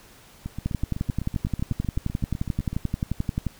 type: two click trains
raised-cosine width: 5 ms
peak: -12 / -18 dBFS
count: 33 / 19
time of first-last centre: 0.66-3.467 / 0.46-2.73 s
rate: 11.4 / 7.93 Hz
effects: pink hiss -51 dBFS RMS until 3.59 s